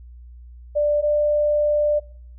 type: tone pair in turn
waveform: sine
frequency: 590 / 593.4 Hz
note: D5 / D5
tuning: +8 / +18 cents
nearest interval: unison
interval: 10 cents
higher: second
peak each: -16 dBFS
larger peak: neither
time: 0.75-1.02 / 1.02-2 s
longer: second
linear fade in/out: 20 ms
effects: noise-tail reverb RT60 0.5 s tail -20 dB re dry + added 60 Hz sine -39 dBFS peak until 2.38 s